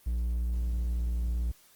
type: tone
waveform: triangle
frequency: 59 Hz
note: A#1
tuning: 22 cents sharp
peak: -25 dBFS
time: 0.06-1.52 s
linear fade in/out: 10 ms
effects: white hiss -60 dBFS RMS until 1.75 s + Opus 24 kbps